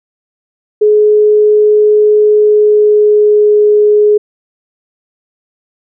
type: tone with pitch glide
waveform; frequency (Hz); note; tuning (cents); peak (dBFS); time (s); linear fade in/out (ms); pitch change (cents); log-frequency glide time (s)
sine; 422.4 to 419.2; G#4 to G#4; +29 to +16; -4; 0.81-4.18; 10; -13; 2.26-3.57
effects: none